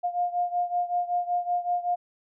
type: beating tone pair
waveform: sine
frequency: 706 / 711.3 Hz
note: F5 / F5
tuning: +19 / +32 cents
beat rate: 5.3 Hz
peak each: -26 / -29 dBFS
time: 0.03-1.96 s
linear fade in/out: 20 ms
effects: none